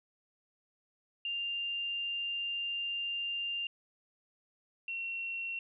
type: tone pair in turn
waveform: sine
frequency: 2794 / 2727 Hz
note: F7 / F7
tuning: 0 / -42 cents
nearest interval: unison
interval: 42 cents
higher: first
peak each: -33 / -35 dBFS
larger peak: first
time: 1.25-3.67 / 4.88-5.59 s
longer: first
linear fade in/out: 2 ms
effects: none